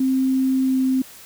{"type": "tone with pitch glide", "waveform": "sine", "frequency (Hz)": [262.9, 261.1], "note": ["C4", "C4"], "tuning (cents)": [8, -3], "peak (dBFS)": -16, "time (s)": [0, 1.02], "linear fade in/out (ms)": 5, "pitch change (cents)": -11, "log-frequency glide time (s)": [0.62, 0.76], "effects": ["white hiss -43 dBFS RMS until 1.25 s"]}